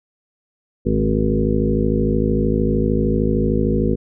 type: harmonic tone with a mistuned harmonic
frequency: 53.2 Hz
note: G#1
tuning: 42 cents sharp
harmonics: 1 / 2 / 3 / 4 / 5 / 7 / 8 / 9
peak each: -22 / -24 / -25 / -21 / -23 / -23 / -27 / -25 dBFS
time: 0.85-3.96 s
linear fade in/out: 20 ms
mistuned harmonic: 3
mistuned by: -32 cents
effects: none